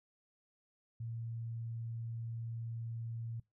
sine tone, 115.1 Hz, A#2, 22 cents flat, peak -39 dBFS, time 1-3.4 s, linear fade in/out 5 ms, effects noise-tail reverb RT60 0.2 s tail -22 dB re dry

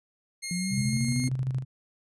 10% pulse tone, 2137 Hz, C7, 36 cents sharp, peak -23 dBFS, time 0.42-1.29 s, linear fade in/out 20 ms
sine linear sweep, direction up, 171.7 to 257.8 Hz, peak -28 dBFS, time 0.51-1.29 s, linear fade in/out 2 ms
sine tone with tremolo, 130.2 Hz, C3, 8 cents flat, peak -24 dBFS, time 0.7-1.65 s, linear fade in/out 50 ms, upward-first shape square, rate 13 Hz, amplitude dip 50%
effects resampled to 24000 Hz

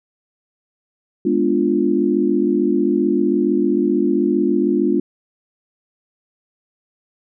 sine chord, G# diminished seventh, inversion none, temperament equal, 207.7 / 246.9 / 293.7 / 349.2 Hz, G#3 / B3 / D4 / F4, 0 / 0 / 0 / 0 cents, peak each -21 / -21 / -19 / -18 dBFS, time 1.25-5 s, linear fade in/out 5 ms, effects none

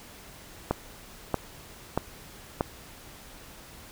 click train, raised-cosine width 1 ms, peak -10 dBFS, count 4, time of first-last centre 0.71-2.609 s, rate 1.58 Hz, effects pink hiss -48 dBFS RMS until 3.91 s

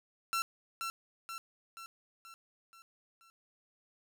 sawtooth tone with echo, 1351 Hz, E6, 42 cents sharp, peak -27 dBFS, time 0.33-0.42 s, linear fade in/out 0 ms, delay 480 ms, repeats 6, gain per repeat -5 dB, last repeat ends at 3.3 s, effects none

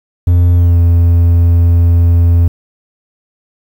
triangle tone with pitch glide, 87.31 to 85.51 Hz, F2 to F2, 0 to -36 cents, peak -3 dBFS, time 0.27-2.48 s, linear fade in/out 5 ms, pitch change -36 cents, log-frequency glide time 0.55-0.78 s, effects 7-bit

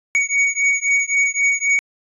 square beating tone pair, 2239 / 2242.8 Hz, C#7 / C#7, +17 / +20 cents, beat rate 3.8 Hz, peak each -19 dBFS, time 0.15-1.79 s, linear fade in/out 0 ms, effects resampled to 22050 Hz

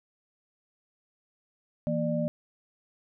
sine tone cluster, 163.8 / 234.1 / 596 Hz, E3 / A#3 / D5, -11 / +8 / +25 cents, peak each -30 dBFS, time 1.87-2.28 s, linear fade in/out 0 ms, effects none

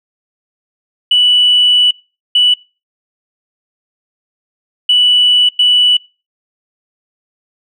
sine tone bursts at uneven times, 2960 Hz, F#7, in tune, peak -5 dBFS, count 4, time 1.11-1.91 / 2.35-2.54 / 4.89-5.49 / 5.59-5.97 s, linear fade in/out 5 ms, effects noise-tail reverb RT60 0.3 s tail -23 dB re dry + tanh soft clip ceiling -1 dBFS

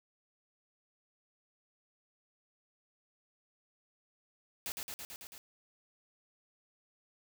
white noise with echo, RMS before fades -39 dBFS, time 4.66-4.72 s, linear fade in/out 0 ms, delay 110 ms, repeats 6, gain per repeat -2 dB, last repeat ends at 5.38 s, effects none

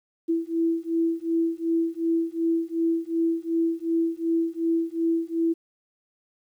sine beating tone pair, 329.6 / 332.3 Hz, E4 / E4, 0 / +14 cents, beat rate 2.7 Hz, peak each -25 dBFS, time 0.28-5.54 s, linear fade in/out 20 ms, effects 10-bit

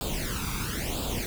pink noise with flanger, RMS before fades -31 dBFS, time 0.01-1.26 s, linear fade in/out 0 ms, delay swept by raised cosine 0.25 to 0.85 ms, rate 0.99 Hz, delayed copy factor +0.8, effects none

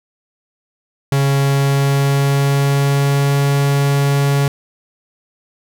45% pulse tone with pitch glide, 138.59 to 140.52 Hz, C#3 to C#3, 0 to +24 cents, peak -12 dBFS, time 1.12-4.48 s, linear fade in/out 2 ms, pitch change +24 cents, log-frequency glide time 1.4-3.4 s, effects none

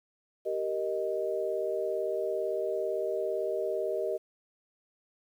sine chord, Eb major, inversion first, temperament just, 388.9 / 466.7 / 622.3 Hz, G4 / Bb4 / Eb5, -14 / +2 / 0 cents, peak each -33 / -34 / -32 dBFS, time 0.45-4.18 s, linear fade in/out 20 ms, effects 10-bit

